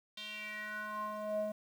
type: tone with band-pass filter sweep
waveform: square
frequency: 211.9 Hz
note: G#3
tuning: 35 cents sharp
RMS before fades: -40 dBFS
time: 0.17-1.52 s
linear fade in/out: 5 ms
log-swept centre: 3500 to 520 Hz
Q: 5
effects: 10-bit